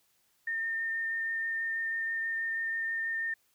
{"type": "tone with vibrato", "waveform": "sine", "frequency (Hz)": 1816, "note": "A#6", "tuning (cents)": -46, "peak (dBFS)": -30, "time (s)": [0.47, 3.34], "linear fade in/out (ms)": 5, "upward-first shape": "sine", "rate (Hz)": 6.2, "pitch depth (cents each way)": 10, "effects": ["white hiss -71 dBFS RMS until 3.54 s"]}